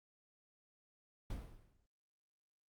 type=noise with exponential decay; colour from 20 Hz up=brown; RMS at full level=-40 dBFS; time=1.3-1.86 s; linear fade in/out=5 ms; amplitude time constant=120 ms; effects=Opus 48 kbps